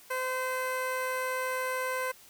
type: tone with notch filter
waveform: 15% pulse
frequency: 514 Hz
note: C5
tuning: 31 cents flat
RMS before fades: -32 dBFS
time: 0.1-2.12 s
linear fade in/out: 10 ms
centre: 5000 Hz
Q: 2
effects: white hiss -55 dBFS RMS until 2.29 s